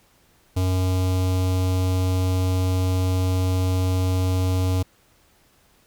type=tone with notch filter; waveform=square; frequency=92.5 Hz; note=F#2; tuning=in tune; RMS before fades=-21 dBFS; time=0.56-4.83 s; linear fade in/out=10 ms; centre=1700 Hz; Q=1.1; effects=pink hiss -59 dBFS RMS until 5.86 s